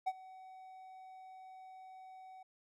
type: tone with ADSR envelope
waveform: triangle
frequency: 753 Hz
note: F#5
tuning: 30 cents sharp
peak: -28 dBFS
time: 0.06-2.43 s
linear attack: 17 ms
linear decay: 44 ms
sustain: -21 dB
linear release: 6 ms
effects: none